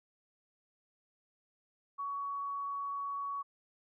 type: tone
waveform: sine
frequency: 1123 Hz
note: C#6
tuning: 22 cents sharp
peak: -35 dBFS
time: 1.98-3.43 s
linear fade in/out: 20 ms
effects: none